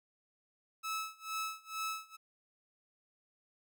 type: tone with tremolo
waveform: sawtooth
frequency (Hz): 1301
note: E6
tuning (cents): -23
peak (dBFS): -31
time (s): 0.83-2.17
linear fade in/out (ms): 20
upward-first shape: sine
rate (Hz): 2.2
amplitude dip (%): 95
effects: none